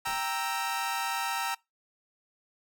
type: chord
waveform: sawtooth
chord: E diminished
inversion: first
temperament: equal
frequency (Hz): 784 / 932.3 / 1318.5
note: G5 / Bb5 / E6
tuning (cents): 0 / 0 / 0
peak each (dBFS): -31 / -29 / -31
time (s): 0.05-1.55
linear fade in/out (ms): 10
type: noise with exponential decay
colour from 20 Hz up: pink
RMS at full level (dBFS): -42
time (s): 0.07-0.37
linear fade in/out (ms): 0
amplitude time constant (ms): 65
effects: noise-tail reverb RT60 0.2 s tail -23 dB re dry